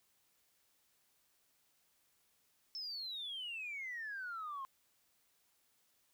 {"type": "exponential sweep", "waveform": "sine", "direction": "down", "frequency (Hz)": [5340, 1051], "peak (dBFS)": -40, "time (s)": [2.75, 4.65], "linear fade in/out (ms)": 0, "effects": ["tanh soft clip ceiling -37 dBFS", "white hiss -75 dBFS RMS until 6.13 s"]}